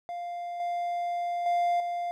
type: tone with level steps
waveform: triangle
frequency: 698.5 Hz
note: F5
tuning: in tune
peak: -31 / -26 / -21 / -27 dBFS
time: 0.09-2.11 s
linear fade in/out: 0 ms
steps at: 0.6 / 1.46 / 1.8 s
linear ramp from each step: 2 ms
effects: none